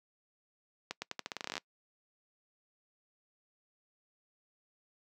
accelerating click train, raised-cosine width 0.2 ms, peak -19 dBFS, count 16, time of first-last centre 0.91-1.579 s, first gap 110 ms, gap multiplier 0.85, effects noise-tail reverb RT60 0.1 s tail -23 dB re dry + high-pass 200 Hz 12 dB/octave

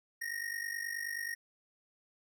square ring-modulated tone, 1864.7 Hz, A#6, in tune, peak -34 dBFS, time 0.21-1.35 s, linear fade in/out 10 ms, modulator 24.7 Hz, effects none

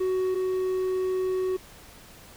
triangle tone pair in turn, 372.5 / 372.5 Hz, F#4 / F#4, +12 / +12 cents, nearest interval unison, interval 0 cents, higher neither, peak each -21 / -22 dBFS, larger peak first, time 0-0.35 / 0.35-1.57 s, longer second, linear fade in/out 10 ms, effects pink hiss -49 dBFS RMS until 2.36 s

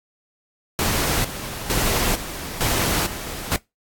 pink noise with tremolo, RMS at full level -21 dBFS, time 0.79-3.56 s, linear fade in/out 0 ms, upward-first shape square, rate 1.1 Hz, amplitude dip 70%, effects noise-tail reverb RT60 0.2 s tail -22 dB re dry + AAC 64 kbps

